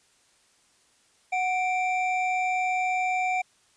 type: tone pair together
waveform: triangle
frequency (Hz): 738.1 / 2349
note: F#5 / D7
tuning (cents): -4 / 0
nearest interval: octave + minor sixth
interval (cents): 2004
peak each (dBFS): -23 / -27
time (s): 1.32-3.42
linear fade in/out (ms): 10
effects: white hiss -63 dBFS RMS until 3.76 s + resampled to 22050 Hz